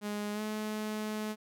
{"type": "tone with pitch glide", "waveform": "sawtooth", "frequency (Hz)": [207.7, 214.2], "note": ["G#3", "A3"], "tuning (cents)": [0, -46], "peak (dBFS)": -30, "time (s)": [0.01, 1.36], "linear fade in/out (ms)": 50, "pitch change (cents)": 54, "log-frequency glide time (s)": [0.33, 0.41], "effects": []}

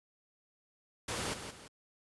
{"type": "noise with echo", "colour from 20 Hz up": "pink", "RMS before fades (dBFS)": -36, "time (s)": [1.08, 1.34], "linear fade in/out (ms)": 5, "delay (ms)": 170, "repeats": 2, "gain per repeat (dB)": -8, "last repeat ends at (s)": 1.68, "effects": ["high-pass 80 Hz 12 dB/octave", "resampled to 24000 Hz"]}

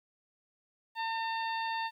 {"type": "harmonic tone", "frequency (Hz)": 904, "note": "A5", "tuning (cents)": 47, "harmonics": [1, 2, 3, 4, 5], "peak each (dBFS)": [-33, -39, -43, -45, -47], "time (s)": [0.95, 1.91], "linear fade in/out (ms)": 50, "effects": ["11-bit"]}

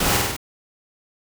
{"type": "noise with echo", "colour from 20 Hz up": "pink", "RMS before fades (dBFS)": -21, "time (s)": [0, 0.17], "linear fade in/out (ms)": 5, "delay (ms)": 49, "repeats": 4, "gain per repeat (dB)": -2, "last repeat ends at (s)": 0.366, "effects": []}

